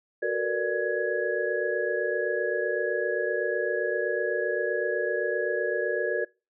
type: tone cluster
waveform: sine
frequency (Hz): 370.5 / 452.1 / 479.9 / 589 / 1674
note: F#4 / A4 / B4 / D5 / G#6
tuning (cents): +2 / +47 / -50 / +5 / +13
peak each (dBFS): -31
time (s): 0.22-6.25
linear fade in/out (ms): 10
effects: noise-tail reverb RT60 0.3 s tail -25 dB re dry